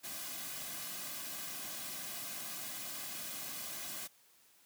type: noise with comb filter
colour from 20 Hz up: white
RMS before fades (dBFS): -43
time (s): 0.03-4.08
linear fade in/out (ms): 20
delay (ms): 2.2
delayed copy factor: -0.65
effects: white hiss -66 dBFS RMS until 4.65 s + high-pass 100 Hz 12 dB/octave